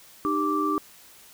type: tone cluster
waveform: sine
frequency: 304.8 / 393.8 / 1170 Hz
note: D#4 / G4 / D6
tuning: -36 / +8 / -7 cents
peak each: -26 / -30 / -25 dBFS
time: 0.25-0.78 s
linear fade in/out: 0 ms
effects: white hiss -51 dBFS RMS until 1.33 s